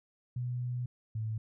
sine tone pair in turn, 123.47 / 110 Hz, B2 / A2, 0 / 0 cents, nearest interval major second, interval 200 cents, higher first, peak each -32 / -32 dBFS, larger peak neither, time 0.36-0.86 / 1.15-1.38 s, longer first, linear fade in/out 5 ms, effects none

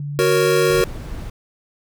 sine tone with pitch glide, 144.4 to 149.32 Hz, D3 to D3, -29 to +29 cents, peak -24 dBFS, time 0-0.81 s, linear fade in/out 2 ms, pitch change +58 cents, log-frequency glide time 0.25-0.47 s
square chord, F# major, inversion none, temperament equal, 370 / 466.2 / 554.4 Hz, F#4 / A#4 / C#5, 0 / 0 / 0 cents, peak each -18 / -18 / -24 dBFS, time 0.19-0.84 s, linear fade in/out 0 ms
brown noise, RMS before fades -30 dBFS, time 0.7-1.3 s, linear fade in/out 5 ms
effects none

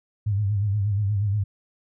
sine tone with vibrato, 102 Hz, G#2, 31 cents flat, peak -20 dBFS, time 0.26-1.44 s, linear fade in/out 10 ms, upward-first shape sine, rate 8.4 Hz, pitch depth 85 cents each way, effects none

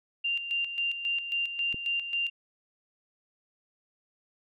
sine tone with tremolo, 2785 Hz, F7, 5 cents flat, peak -26 dBFS, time 0.24-2.3 s, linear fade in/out 10 ms, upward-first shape square, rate 3.7 Hz, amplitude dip 60%
click, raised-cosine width 3 ms, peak -27 dBFS, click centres 1.744 s
effects none

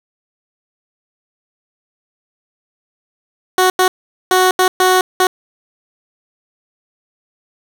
15% pulse tone bursts at uneven times, 370 Hz, F#4, in tune, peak -3 dBFS, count 6, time 3.58-3.7 / 3.79-3.88 / 4.31-4.51 / 4.59-4.68 / 4.8-5.01 / 5.2-5.27 s, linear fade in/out 2 ms, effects none

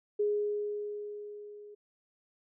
sine tone with level ramp, 415.3 Hz, G#4, in tune, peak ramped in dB -25 to -47 dBFS, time 0.19-1.75 s, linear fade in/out 10 ms, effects none

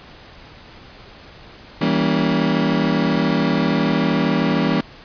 35% pulse chord, E diminished seventh, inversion none, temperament just, 164.81 / 197.78 / 237.3 / 284.8 Hz, E3 / G3 / Bb3 / Db4, 0 / +16 / +31 / +47 cents, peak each -20 dBFS, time 1.81-4.81 s, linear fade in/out 5 ms, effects pink hiss -42 dBFS RMS until 5.04 s + resampled to 11025 Hz

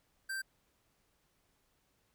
square tone, 1568 Hz, G6, in tune, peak -37 dBFS, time 0.29-0.42 s, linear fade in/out 10 ms, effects pink hiss -75 dBFS RMS until 2.14 s

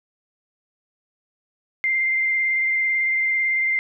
sine tone with vibrato, 2093 Hz, C7, in tune, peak -18 dBFS, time 1.84-3.79 s, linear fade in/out 0 ms, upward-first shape square, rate 18 Hz, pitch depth 12 cents each way, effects none

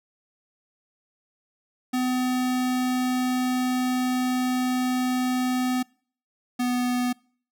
square tone pair in turn, 252.9 / 247.3 Hz, B3 / B3, +41 / +3 cents, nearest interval unison, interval 38 cents, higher first, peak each -23 dBFS, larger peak neither, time 1.93-5.83 / 6.59-7.13 s, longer first, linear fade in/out 10 ms, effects noise-tail reverb RT60 0.5 s tail -26 dB re dry

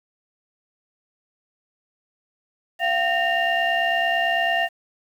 sine tone cluster, 687 / 756 / 1830 / 2794 Hz, F5 / F#5 / A#6 / F7, -29 / +37 / -32 / 0 cents, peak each -22 / -26 / -22 / -26 dBFS, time 2.79-4.69 s, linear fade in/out 50 ms, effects tanh soft clip ceiling -11 dBFS + 8-bit

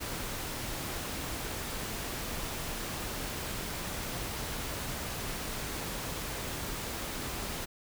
pink noise, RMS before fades -37 dBFS, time 0-7.66 s, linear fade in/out 20 ms, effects none

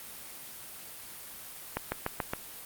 accelerating click train, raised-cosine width 0.5 ms, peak -14 dBFS, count 5, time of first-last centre 1.77-2.335 s, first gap 150 ms, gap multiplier 0.96, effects white hiss -45 dBFS RMS until 2.65 s + Opus 32 kbps

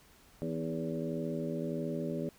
harmonic tone with a mistuned harmonic, 81.6 Hz, E2, 17 cents flat, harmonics 2 / 3 / 4 / 5 / 6 / 7, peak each -38 / -38 / -41 / -40 / -46 / -41 dBFS, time 0.42-2.29 s, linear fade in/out 0 ms, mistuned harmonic 4, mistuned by -45 cents, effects pink hiss -61 dBFS RMS until 2.38 s

